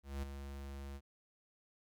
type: tone with ADSR envelope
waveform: square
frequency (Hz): 69.3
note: C#2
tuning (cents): 0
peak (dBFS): -37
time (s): 0.03-1.01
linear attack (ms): 200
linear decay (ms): 5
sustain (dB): -8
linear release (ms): 53
effects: none